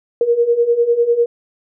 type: beating tone pair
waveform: sine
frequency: 466.2 / 476.2 Hz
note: A#4 / A#4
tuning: 0 / +37 cents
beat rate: 10 Hz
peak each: -17 / -13 dBFS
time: 0.21-1.26 s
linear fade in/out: 2 ms
effects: none